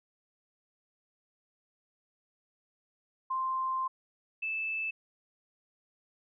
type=tone pair in turn; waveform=sine; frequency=1046.5 / 2630 Hz; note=C6 / E7; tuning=0 / -5 cents; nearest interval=octave + major third; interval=1595 cents; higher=second; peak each=-29 / -31 dBFS; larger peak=first; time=3.3-3.88 / 4.42-4.91 s; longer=first; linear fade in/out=10 ms; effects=none